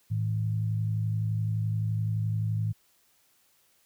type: tone pair together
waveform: sine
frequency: 108.8 / 160.49 Hz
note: A2 / E3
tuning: -19 / -46 cents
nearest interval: perfect fifth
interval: 673 cents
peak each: -26 / -34 dBFS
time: 0.1-2.73 s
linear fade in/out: 20 ms
effects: white hiss -66 dBFS RMS until 3.85 s